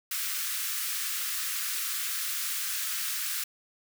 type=high-pass noise; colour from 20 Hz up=white; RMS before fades=-32 dBFS; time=0.11-3.44 s; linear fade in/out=5 ms; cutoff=1200 Hz; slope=48 dB/octave; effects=none